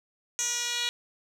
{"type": "tone with band-pass filter sweep", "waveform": "10% pulse", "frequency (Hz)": 480.8, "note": "B4", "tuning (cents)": -46, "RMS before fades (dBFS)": -30, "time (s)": [0.39, 0.89], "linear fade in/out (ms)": 0, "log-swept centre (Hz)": [6300, 4100], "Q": 4.7, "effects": []}